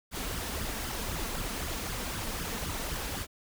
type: noise with flanger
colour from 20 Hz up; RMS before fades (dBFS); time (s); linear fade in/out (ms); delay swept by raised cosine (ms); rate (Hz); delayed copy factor
pink; -35; 0.11-3.27; 50; 0.59 to 4.49; 3.9; +0.65
effects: none